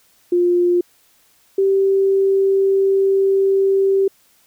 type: tone pair in turn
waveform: sine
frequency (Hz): 352.5 / 389.2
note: F4 / G4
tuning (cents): +16 / -12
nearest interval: major second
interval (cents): 172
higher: second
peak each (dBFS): -12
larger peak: neither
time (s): 0.32-0.81 / 1.58-4.08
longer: second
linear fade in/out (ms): 5
effects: white hiss -56 dBFS RMS until 4.46 s